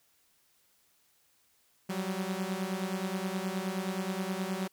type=beating tone pair; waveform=sawtooth; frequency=184.3 / 193.8 Hz; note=F#3 / G3; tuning=-7 / -20 cents; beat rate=9.5 Hz; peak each=-31 dBFS; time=1.89-4.68 s; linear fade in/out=10 ms; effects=white hiss -69 dBFS RMS until 4.72 s